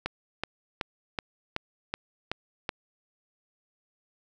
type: click train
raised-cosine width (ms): 0.3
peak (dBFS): -13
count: 8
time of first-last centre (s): 0.06-2.692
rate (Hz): 2.66
effects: none